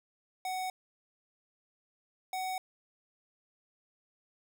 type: tone pair in turn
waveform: square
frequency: 745 / 748.1 Hz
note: F#5 / F#5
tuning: +12 / +19 cents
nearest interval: unison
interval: 7 cents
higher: second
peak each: -34 / -34 dBFS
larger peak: neither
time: 0.45-0.7 / 2.33-2.58 s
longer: neither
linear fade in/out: 2 ms
effects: none